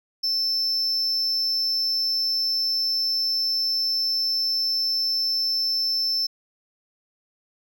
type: tone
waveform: triangle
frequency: 5310 Hz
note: E8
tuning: 12 cents sharp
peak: -20 dBFS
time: 0.23-6.27 s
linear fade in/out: 10 ms
effects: none